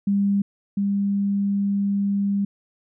sine tone pair in turn, 200 / 200 Hz, G3 / G3, +35 / +35 cents, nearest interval unison, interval 0 cents, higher neither, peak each -17 / -19 dBFS, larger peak first, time 0.07-0.42 / 0.77-2.45 s, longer second, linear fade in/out 5 ms, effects none

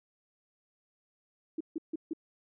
sine tone bursts, 320 Hz, D#4, 49 cents sharp, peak -31 dBFS, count 4, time 1.58-2.134 s, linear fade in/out 5 ms, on 26 ms, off 150 ms, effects none

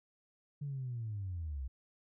sine linear sweep, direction down, 146.83 to 61.74 Hz, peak -36 dBFS, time 0.61-1.68 s, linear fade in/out 10 ms, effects tanh soft clip ceiling -32 dBFS

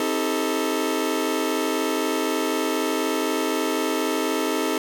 sawtooth chord, A half-diminished seventh, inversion first, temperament just, 264 / 316.8 / 396 / 440 Hz, C4 / Eb4 / G4 / A4, +16 / +31 / +18 / 0 cents, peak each -24 / -22 / -25 / -23 dBFS, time 0-4.78 s, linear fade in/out 2 ms, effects none

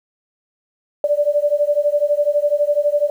sine beating tone pair, 580 / 592 Hz, D5 / D5, -22 / +14 cents, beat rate 12 Hz, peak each -17 dBFS, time 1.04-3.1 s, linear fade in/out 2 ms, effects 8-bit

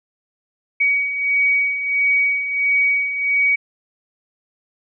sine beating tone pair, 2257 / 2258.5 Hz, C#7 / C#7, +31 / +32 cents, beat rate 1.5 Hz, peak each -23 / -16 dBFS, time 0.8-3.56 s, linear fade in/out 10 ms, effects none

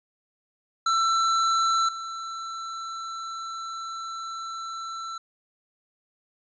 square tone pair in turn, 1337 / 1337 Hz, E6 / E6, +24 / +24 cents, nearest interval unison, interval 0 cents, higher neither, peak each -21 / -33 dBFS, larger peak first, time 0.86-1.89 / 1.89-5.18 s, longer second, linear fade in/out 5 ms, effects resampled to 16000 Hz

